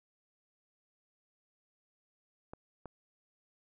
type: clicks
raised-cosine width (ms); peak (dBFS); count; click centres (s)
1; -30; 2; 2.535 / 2.857
effects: none